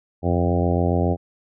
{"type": "harmonic tone with a mistuned harmonic", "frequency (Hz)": 87.31, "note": "F2", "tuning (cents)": 0, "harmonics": [1, 2, 3, 4, 5, 6, 7, 8, 9], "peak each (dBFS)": [-21, -24, -26, -27, -28, -29, -29, -30, -31], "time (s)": [0.22, 1.17], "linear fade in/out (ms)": 50, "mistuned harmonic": 1, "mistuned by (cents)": 32, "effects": []}